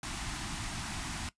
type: band-stop noise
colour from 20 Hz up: pink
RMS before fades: -38 dBFS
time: 0.03-1.29 s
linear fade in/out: 2 ms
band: 330 to 710 Hz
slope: 48 dB/octave
effects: noise-tail reverb RT60 0.1 s tail -17 dB re dry + resampled to 22050 Hz